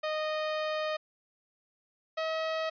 sawtooth tone pair in turn, 618 / 639.4 Hz, D#5 / D#5, -12 / +47 cents, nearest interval minor second, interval 59 cents, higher second, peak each -26 dBFS, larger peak neither, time 0.03-0.97 / 2.17-2.7 s, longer first, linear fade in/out 10 ms, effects resampled to 11025 Hz

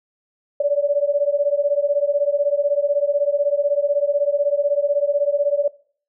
sine beating tone pair, 568 / 584 Hz, C#5 / D5, +42 / -10 cents, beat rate 16 Hz, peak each -19 dBFS, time 0.6-5.68 s, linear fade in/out 5 ms, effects noise-tail reverb RT60 0.5 s tail -21 dB re dry

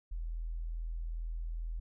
sine tone, 41.2 Hz, E1, in tune, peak -35 dBFS, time 0.11-1.8 s, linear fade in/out 10 ms, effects none

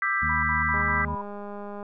sine chord, E minor seventh, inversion third, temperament just, 1186.7 / 1318.5 / 1582.2 / 1977.8 Hz, D6 / E6 / G6 / B6, +18 / 0 / +16 / +2 cents, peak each -29 / -31 / -28 / -26 dBFS, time 0.02-1.05 s, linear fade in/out 2 ms
harmonic tone, 77.78 Hz, D#2, in tune, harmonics 1 / 2 / 3, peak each -31 / -34 / -36 dBFS, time 0.22-1.15 s, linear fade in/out 5 ms
sine tone bursts, 987.8 Hz, B5, in tune, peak -30 dBFS, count 5, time 0.29-1.218 s, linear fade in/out 5 ms, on 140 ms, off 57 ms
click train, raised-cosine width 1 ms, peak -25 dBFS, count 223, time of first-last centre 0.74-1.828 s, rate 204 Hz
effects none

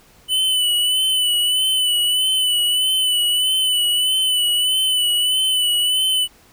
square tone with vibrato, 2993 Hz, F#7, 19 cents sharp, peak -16 dBFS, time 0.28-6.28 s, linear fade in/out 50 ms, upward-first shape sine, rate 1.6 Hz, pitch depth 39 cents each way, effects pink hiss -51 dBFS RMS until 6.52 s

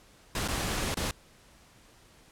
pink noise with dropouts, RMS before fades -31 dBFS, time 0.35-1.11 s, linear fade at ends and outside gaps 2 ms, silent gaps 0.478-0.484 / 0.944-0.97 s, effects pink hiss -58 dBFS RMS until 2.31 s + low-pass 11000 Hz 12 dB/octave

